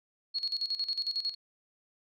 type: tone with tremolo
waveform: sine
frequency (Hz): 4324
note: C#8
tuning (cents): -44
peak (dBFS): -28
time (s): 0.34-1.35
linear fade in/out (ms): 20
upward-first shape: square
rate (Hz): 11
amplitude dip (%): 75
effects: none